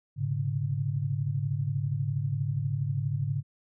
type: tone cluster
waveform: sine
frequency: 105.3 / 129.7 / 142.1 Hz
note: G#2 / C3 / C#3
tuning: +24 / -15 / +43 cents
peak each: -31 / -35 / -29 dBFS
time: 0.16-3.43 s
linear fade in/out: 50 ms
effects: none